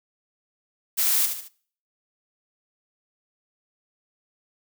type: noise with echo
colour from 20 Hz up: blue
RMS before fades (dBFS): -22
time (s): 0.97-1.27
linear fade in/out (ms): 20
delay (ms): 73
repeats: 3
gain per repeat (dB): -7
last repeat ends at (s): 1.489
effects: noise-tail reverb RT60 0.5 s tail -21 dB re dry